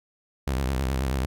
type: tone with vibrato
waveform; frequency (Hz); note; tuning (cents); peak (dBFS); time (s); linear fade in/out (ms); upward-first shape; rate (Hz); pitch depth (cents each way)
sawtooth; 66; C2; +16; -20; 0.47-1.26; 5; sine; 9.3; 110
effects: none